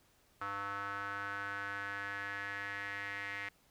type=tone with band-pass filter sweep; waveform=square; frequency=100.3 Hz; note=G2; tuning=40 cents sharp; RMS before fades=-41 dBFS; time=0.41-3.49 s; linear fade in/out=5 ms; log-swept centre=1300 to 2000 Hz; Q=5.2; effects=pink hiss -69 dBFS RMS until 3.7 s